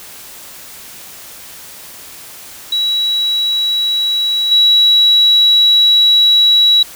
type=tone with level steps; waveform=sine; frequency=3900 Hz; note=B7; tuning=23 cents flat; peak=-12 / -6 dBFS; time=2.72-6.83 s; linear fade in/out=5 ms; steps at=4.51 s; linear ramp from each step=10 ms; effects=white hiss -34 dBFS RMS until 6.95 s